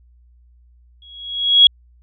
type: tone with exponential growth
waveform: sine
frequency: 3322 Hz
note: G#7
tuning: in tune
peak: -3 dBFS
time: 1.02-1.67 s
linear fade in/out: 2 ms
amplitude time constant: 140 ms
effects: added 60 Hz sine -48 dBFS peak until 2.02 s